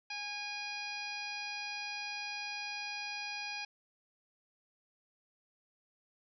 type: harmonic tone with a mistuned harmonic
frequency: 820 Hz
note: G#5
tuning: 22 cents flat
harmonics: 1 / 2 / 3 / 4 / 5 / 6 / 7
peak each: -46 / -48 / -41 / -52 / -49 / -46 / -54 dBFS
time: 0.1-3.65 s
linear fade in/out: 5 ms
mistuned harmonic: 1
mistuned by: +18 cents
effects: none